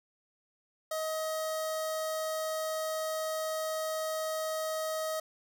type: tone with notch filter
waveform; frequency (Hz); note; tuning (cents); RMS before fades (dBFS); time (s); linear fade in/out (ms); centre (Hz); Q
sawtooth; 632; D#5; +27; -34; 0.91-5.2; 5; 2500; 1.4
effects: 11-bit